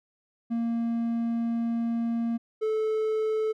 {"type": "tone pair in turn", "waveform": "triangle", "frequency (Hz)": [232, 435.8], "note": ["A#3", "A4"], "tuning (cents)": [-8, -17], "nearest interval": "major seventh", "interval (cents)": 1091, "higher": "second", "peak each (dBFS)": [-23, -22], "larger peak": "second", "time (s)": [[0.5, 2.38], [2.61, 3.53]], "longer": "first", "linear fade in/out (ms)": 20, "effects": []}